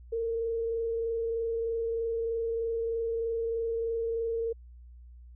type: tone with frequency modulation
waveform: sine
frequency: 457.9 Hz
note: A#4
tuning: 31 cents flat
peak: -28 dBFS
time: 0.12-4.53 s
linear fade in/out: 10 ms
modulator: 23.2 Hz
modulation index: 0.26
effects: added 60 Hz sine -47 dBFS peak until 5.35 s